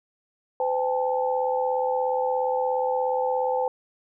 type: tone cluster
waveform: sine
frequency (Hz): 509 / 799 / 876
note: C5 / G5 / A5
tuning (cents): -48 / +33 / -8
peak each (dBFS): -24 / -28 / -28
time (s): 0.6-3.68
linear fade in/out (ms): 2
effects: none